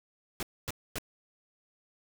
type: noise bursts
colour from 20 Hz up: pink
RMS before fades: -35 dBFS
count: 3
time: 0.4-0.984 s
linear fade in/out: 0 ms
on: 28 ms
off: 250 ms
effects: none